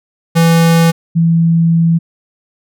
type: tone pair in turn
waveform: square / sine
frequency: 166.2 / 166.2 Hz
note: E3 / E3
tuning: +15 / +15 cents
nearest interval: unison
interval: 0 cents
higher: neither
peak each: -7 dBFS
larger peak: neither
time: 0.35-0.92 / 1.15-1.99 s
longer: second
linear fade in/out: 20 ms
effects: none